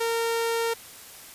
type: tone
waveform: sawtooth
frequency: 460 Hz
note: A#4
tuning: 23 cents flat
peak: -20 dBFS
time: 0-0.74 s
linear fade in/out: 10 ms
effects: white hiss -45 dBFS RMS until 1.34 s + resampled to 32000 Hz